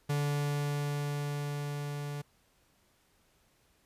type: tone with level ramp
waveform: 45% pulse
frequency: 145 Hz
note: D3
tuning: 22 cents flat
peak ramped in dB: -28 to -36 dBFS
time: 0.09-2.22 s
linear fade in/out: 10 ms
effects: pink hiss -69 dBFS RMS until 3.85 s + resampled to 32000 Hz